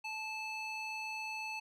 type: tone with band-pass filter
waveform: square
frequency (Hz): 873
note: A5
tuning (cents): -14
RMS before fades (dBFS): -41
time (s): 0.04-1.6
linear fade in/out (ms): 10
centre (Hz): 2700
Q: 1.6
effects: none